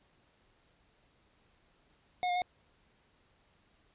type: tone with pitch steps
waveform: square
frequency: 724 / 711 / 724 Hz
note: F#5 / F5 / F#5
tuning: -38 / +31 / -38 cents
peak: -30 dBFS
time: 2.23-2.419 s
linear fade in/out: 0 ms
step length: 63 ms
effects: pink hiss -69 dBFS RMS until 3.94 s + resampled to 8000 Hz